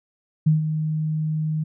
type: tone with ADSR envelope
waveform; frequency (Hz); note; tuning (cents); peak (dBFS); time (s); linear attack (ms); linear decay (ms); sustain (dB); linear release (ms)
sine; 155.56; D#3; 0; -12; 0.46-1.64; 11; 140; -9; 11
effects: none